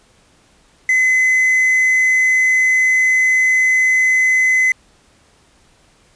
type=tone with quantisation; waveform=triangle; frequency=2034 Hz; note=C7; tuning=50 cents flat; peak=-9 dBFS; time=0.89-4.72 s; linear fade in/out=2 ms; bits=6; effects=pink hiss -53 dBFS RMS until 6.15 s + resampled to 22050 Hz